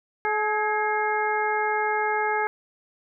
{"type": "harmonic tone with a mistuned harmonic", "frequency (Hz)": 426.5, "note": "G#4", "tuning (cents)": 46, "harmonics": [1, 2, 3, 4, 5], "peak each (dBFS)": [-28, -25, -32, -29, -31], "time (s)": [0.25, 2.47], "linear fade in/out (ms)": 0, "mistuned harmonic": 4, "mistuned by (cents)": -53, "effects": []}